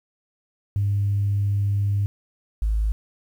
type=tone pair in turn; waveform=sine; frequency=100.8 / 53.4 Hz; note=G2 / G#1; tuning=+49 / +49 cents; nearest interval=major seventh; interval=1100 cents; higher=first; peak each=-18 dBFS; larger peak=neither; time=0.76-2.06 / 2.62-2.92 s; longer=first; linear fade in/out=0 ms; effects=tanh soft clip ceiling -14 dBFS + 9-bit